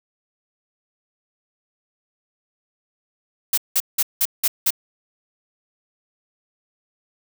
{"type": "noise bursts", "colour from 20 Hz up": "blue", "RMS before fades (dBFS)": -18, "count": 6, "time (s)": [3.53, 4.706], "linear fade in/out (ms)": 5, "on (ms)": 46, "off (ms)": 180, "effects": []}